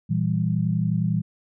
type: chord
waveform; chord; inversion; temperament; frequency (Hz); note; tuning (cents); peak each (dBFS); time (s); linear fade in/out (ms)
sine; E diminished; second; equal; 116.54 / 164.81 / 196; Bb2 / E3 / G3; 0 / 0 / 0; -25 / -23 / -26; 0.09-1.22; 20
effects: none